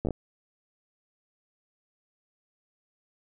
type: slowing click train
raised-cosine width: 2 ms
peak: -16 dBFS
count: 5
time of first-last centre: 0.05-0.107 s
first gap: 9 ms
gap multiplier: 1.32
effects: none